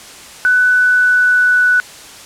sine tone with pitch glide, 1494 to 1483.7 Hz, F#6 to F#6, +16 to +4 cents, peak -8 dBFS, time 0.45-1.8 s, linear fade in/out 0 ms, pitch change -12 cents, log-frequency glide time 0.66-1.66 s, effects white hiss -35 dBFS RMS until 2.25 s + low-pass 9000 Hz 12 dB/octave

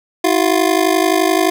25% pulse ring-modulated tone, 349.2 Hz, F4, in tune, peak -5 dBFS, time 0.24-1.5 s, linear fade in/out 0 ms, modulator 25.8 Hz, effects none

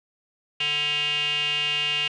square tone with band-pass filter, 148 Hz, D3, 14 cents sharp, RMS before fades -25 dBFS, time 0.6-2.08 s, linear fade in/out 5 ms, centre 2800 Hz, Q 9.8, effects resampled to 22050 Hz

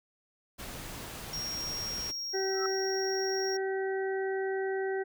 pink noise, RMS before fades -42 dBFS, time 0.58-2.12 s, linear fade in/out 20 ms
triangle tone, 5588 Hz, F8, in tune, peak -33 dBFS, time 1.33-3.57 s, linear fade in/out 5 ms
harmonic tone, 384.4 Hz, G4, 34 cents flat, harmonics 1 / 2 / 4 / 5, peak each -30 / -39 / -41 / -43 dBFS, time 2.33-5.04 s, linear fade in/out 20 ms
sine tone with exponential growth, 1318.5 Hz, E6, in tune, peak -28 dBFS, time 2.5-2.66 s, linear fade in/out 1 ms, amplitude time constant 34 ms
effects none

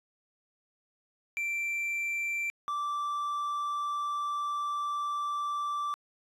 triangle tone pair in turn, 2349 / 1169.1 Hz, D7 / D6, 0 / -8 cents, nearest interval octave, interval 1208 cents, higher first, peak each -28 dBFS, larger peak neither, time 1.37-2.5 / 2.68-5.94 s, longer second, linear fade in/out 0 ms, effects resampled to 32000 Hz

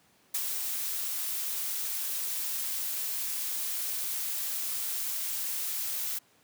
blue noise with ADSR envelope, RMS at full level -29 dBFS, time 0.34-6.19 s, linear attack 8 ms, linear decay 47 ms, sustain -4 dB, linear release 11 ms, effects pink hiss -64 dBFS RMS until 6.43 s + high-pass 150 Hz 12 dB/octave

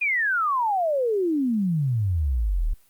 sine exponential sweep, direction down, 2489 to 34 Hz, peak -20 dBFS, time 0.01-2.74 s, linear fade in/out 10 ms, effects white hiss -61 dBFS RMS until 2.89 s + Opus 32 kbps

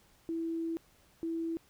sine tone pair in turn, 329.6 / 329.6 Hz, E4 / E4, 0 / 0 cents, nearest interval unison, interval 0 cents, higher neither, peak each -32 / -32 dBFS, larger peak neither, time 0.29-0.77 / 1.23-1.57 s, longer first, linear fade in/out 0 ms, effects pink hiss -65 dBFS RMS until 1.69 s

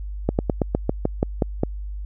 slowing click train, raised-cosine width 2 ms, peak -5 dBFS, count 10, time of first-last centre 0.29-1.634 s, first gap 99 ms, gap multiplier 1.1, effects added 50 Hz sine -28 dBFS peak until 2.05 s

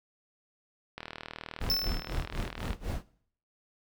click train, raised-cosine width 0.3 ms, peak -22 dBFS, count 70, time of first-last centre 0.98-2.731 s, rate 39.4 Hz
brown noise with tremolo, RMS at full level -31 dBFS, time 1.6-3.04 s, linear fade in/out 20 ms, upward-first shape sine, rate 4 Hz, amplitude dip 95%
square tone with exponential decay, 5300 Hz, E8, 9 cents sharp, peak -24 dBFS, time 1.7-2.26 s, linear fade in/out 0 ms, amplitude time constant 120 ms
effects noise-tail reverb RT60 0.6 s tail -20 dB re dry

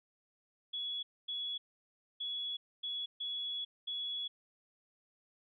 sine tone bursts at uneven times, 3377 Hz, G#7, 28 cents sharp, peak -36 dBFS, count 6, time 0.73-1.03 / 1.28-1.58 / 2.2-2.57 / 2.83-3.06 / 3.2-3.65 / 3.87-4.28 s, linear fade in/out 10 ms, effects none

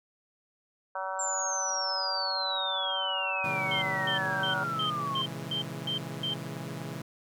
harmonic tone, 189.9 Hz, F#3, 45 cents sharp, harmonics 3 / 4 / 5 / 6 / 7 / 8, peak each -38 / -38 / -36 / -41 / -40 / -41 dBFS, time 0.95-4.64 s, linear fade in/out 5 ms
sine exponential sweep, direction down, 7459 to 1054 Hz, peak -30 dBFS, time 1.19-5.22 s, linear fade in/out 5 ms
sawtooth chord, A# half-diminished seventh, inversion none, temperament equal with one note detuned, 116.54 / 136.68 / 164.81 / 207.7 Hz, A#2 / C#3 / E3 / G#3, 0 / -24 / 0 / 0 cents, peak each -40 / -36 / -36 / -40 dBFS, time 3.44-7.02 s, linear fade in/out 5 ms
sine tone bursts, 3136 Hz, G7, in tune, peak -29 dBFS, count 8, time 3.71-6.34 s, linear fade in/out 5 ms, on 110 ms, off 250 ms
effects none

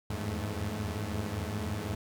sawtooth tone cluster, 80.9 / 84.7 / 101.9 / 107.4 / 217.1 Hz, E2 / E2 / G#2 / A2 / A3, -32 / +48 / -32 / -41 / -23 cents, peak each -37 / -37 / -32 / -37 / -36 dBFS, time 0.1-1.95 s, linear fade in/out 5 ms, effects none

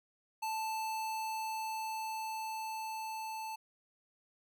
square tone with level ramp, 880 Hz, A5, in tune, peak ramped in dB -35 to -40 dBFS, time 0.42-3.56 s, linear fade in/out 10 ms, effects none

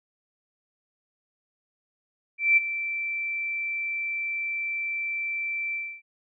sine tone with ADSR envelope, 2338 Hz, D7, 8 cents flat, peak -14 dBFS, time 2.38-6.02 s, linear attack 190 ms, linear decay 19 ms, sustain -13 dB, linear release 280 ms, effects none

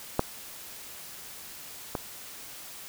clicks, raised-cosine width 1 ms, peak -8 / -15 dBFS, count 2, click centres 0.194 / 1.952 s, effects white hiss -44 dBFS RMS until 2.88 s

